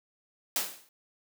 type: noise with exponential decay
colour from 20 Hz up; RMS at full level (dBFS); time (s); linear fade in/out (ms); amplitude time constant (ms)
white; -26; 0.56-0.89; 2; 71
effects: high-pass 200 Hz 12 dB/octave